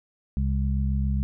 harmonic tone, 67.3 Hz, C2, 49 cents sharp, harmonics 1 / 2 / 3, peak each -23 / -29 / -30 dBFS, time 0.37-1.23 s, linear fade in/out 0 ms, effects none

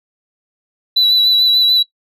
sine tone with vibrato, 3954 Hz, B7, 1 cent sharp, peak -7 dBFS, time 0.96-1.83 s, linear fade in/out 10 ms, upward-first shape sine, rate 6.8 Hz, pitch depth 25 cents each way, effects noise-tail reverb RT60 0.1 s tail -18 dB re dry + tanh soft clip ceiling -7 dBFS

